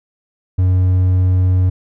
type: tone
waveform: triangle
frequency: 92 Hz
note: F#2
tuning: 9 cents flat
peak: -8 dBFS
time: 0.58-1.7 s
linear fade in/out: 10 ms
effects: none